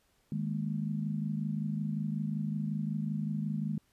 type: chord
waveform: sine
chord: D# suspended fourth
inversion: none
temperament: equal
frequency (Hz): 155.56 / 207.7 / 233.1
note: D#3 / G#3 / A#3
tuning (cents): 0 / 0 / 0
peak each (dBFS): -34 / -34 / -40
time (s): 0.32-3.78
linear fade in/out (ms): 2
effects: pink hiss -71 dBFS RMS until 3.92 s + resampled to 32000 Hz